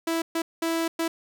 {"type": "tone bursts at uneven times", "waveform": "sawtooth", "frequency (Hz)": 329.6, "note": "E4", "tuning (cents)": 0, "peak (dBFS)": -20, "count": 4, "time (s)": [[0.07, 0.22], [0.35, 0.42], [0.62, 0.88], [0.99, 1.08]], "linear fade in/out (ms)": 5, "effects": []}